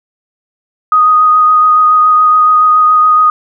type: tone with vibrato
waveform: sine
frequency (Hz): 1244.5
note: D#6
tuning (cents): 0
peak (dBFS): -4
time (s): 0.92-3.3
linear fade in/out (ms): 2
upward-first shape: sine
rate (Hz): 7.1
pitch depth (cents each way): 13
effects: none